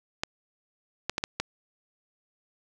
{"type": "clicks", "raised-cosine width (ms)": 0.2, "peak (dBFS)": -10, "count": 5, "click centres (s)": [0.235, 1.096, 1.181, 1.239, 1.4], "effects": []}